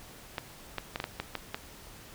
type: clicks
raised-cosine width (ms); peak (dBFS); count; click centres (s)
0.3; -16; 8; 0.382 / 0.783 / 0.959 / 1.001 / 1.041 / 1.2 / 1.353 / 1.545
effects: pink hiss -50 dBFS RMS until 2.14 s